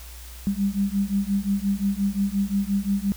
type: beating tone pair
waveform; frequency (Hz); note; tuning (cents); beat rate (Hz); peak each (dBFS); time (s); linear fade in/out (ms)
sine; 196 / 201.7; G3 / G3; 0 / +50; 5.7; -24; 0.47-3.12; 0
effects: added 60 Hz sine -39 dBFS peak until 3.16 s + white hiss -45 dBFS RMS until 3.16 s